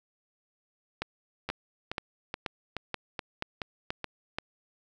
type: two click trains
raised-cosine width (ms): 0.3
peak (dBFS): -17 / -15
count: 7 / 8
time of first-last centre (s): 1.49-4.043 / 1.02-4.385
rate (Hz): 2.35 / 2.08
effects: none